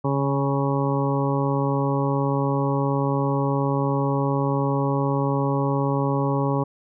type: harmonic tone with a mistuned harmonic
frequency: 138.59 Hz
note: C#3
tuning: in tune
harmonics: 1 / 2 / 3 / 4 / 6 / 7 / 8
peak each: -23 / -26 / -28 / -29 / -31 / -31 / -32 dBFS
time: 0.04-6.64 s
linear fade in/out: 10 ms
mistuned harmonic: 1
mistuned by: +17 cents
effects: none